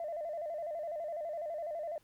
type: tone with vibrato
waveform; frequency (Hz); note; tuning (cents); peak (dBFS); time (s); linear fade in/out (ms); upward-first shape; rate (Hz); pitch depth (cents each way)
sine; 639; D#5; +46; -35; 0-1.98; 2; square; 12; 98
effects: tanh soft clip ceiling -31 dBFS + pink hiss -70 dBFS RMS until 2.03 s